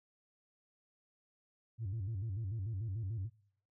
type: tone with vibrato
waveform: sine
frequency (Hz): 103.83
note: G#2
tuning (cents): 0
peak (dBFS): -34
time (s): 1.78-3.3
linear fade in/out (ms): 50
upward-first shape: square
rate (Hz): 6.8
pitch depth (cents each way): 160
effects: noise-tail reverb RT60 0.7 s tail -26 dB re dry + tanh soft clip ceiling -34 dBFS